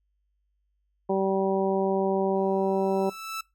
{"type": "harmonic tone", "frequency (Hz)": 193, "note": "G3", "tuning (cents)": -27, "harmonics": [1, 2, 3, 4, 5], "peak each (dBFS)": [-29, -25, -29, -31, -34], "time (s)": [1.09, 3.1], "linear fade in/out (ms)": 10}
{"type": "tone with exponential growth", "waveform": "sawtooth", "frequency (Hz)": 1318.5, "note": "E6", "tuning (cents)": 0, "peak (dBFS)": -26, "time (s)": [2.35, 3.41], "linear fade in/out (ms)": 5, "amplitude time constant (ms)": 230}
{"effects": ["noise-tail reverb RT60 0.2 s tail -21 dB re dry", "added 50 Hz sine -70 dBFS peak until 3.54 s"]}